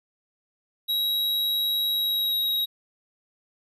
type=tone with pitch glide; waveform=square; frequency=3850 to 3819 Hz; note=B7 to A#7; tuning=-45 to +41 cents; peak=-23 dBFS; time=0.88-2.66 s; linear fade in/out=20 ms; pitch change=-14 cents; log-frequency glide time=1.92-2.48 s; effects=none